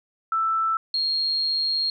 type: tone pair in turn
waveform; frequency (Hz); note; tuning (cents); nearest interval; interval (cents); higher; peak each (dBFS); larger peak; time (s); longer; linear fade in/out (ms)
sine; 1324 / 4251; E6 / C8; +7 / +27; octave + minor sixth; 2020; second; -20 / -21; first; 0.32-0.77 / 0.94-1.9; second; 2
effects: none